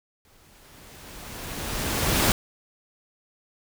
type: noise with exponential growth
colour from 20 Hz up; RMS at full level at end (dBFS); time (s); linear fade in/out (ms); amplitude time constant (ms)
pink; -19; 0.25-2.32; 1; 450
effects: none